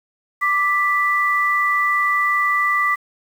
sine tone pair together, 1175.8 / 1975.5 Hz, D6 / B6, +2 / 0 cents, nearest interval major sixth, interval 898 cents, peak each -18 dBFS, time 0.41-2.96 s, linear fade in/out 20 ms, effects 7-bit

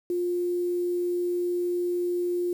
sine tone with quantisation, 353.2 Hz, F4, 20 cents sharp, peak -24 dBFS, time 0.1-2.53 s, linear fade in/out 2 ms, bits 8, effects none

